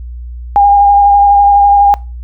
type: tone with vibrato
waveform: sine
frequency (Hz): 809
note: G#5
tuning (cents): -46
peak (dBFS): -3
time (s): 0.56-1.94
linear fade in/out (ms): 0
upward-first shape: square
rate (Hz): 12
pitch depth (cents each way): 12
effects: noise-tail reverb RT60 0.3 s tail -23 dB re dry + added 60 Hz sine -22 dBFS peak until 2.23 s